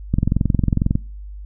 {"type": "click train", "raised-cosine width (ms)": 5, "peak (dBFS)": -4, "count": 19, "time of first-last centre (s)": [0.14, 0.954], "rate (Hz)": 22.1, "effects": ["noise-tail reverb RT60 0.4 s tail -25 dB re dry", "added 50 Hz sine -31 dBFS peak until 1.45 s"]}